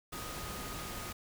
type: tone in noise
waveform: sine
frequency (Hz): 1244.5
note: D#6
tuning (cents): 0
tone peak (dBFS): -48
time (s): 0.12-1.13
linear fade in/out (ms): 10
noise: pink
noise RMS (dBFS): -42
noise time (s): 0.12-1.13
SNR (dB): -9
effects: none